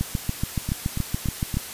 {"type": "two click trains", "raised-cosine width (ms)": 5, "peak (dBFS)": [-11, -14], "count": [12, 4], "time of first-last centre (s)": [[0.01, 1.57], [0.69, 1.542]], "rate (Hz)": [7.05, 3.52], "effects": ["white hiss -36 dBFS RMS until 1.73 s", "resampled to 32000 Hz"]}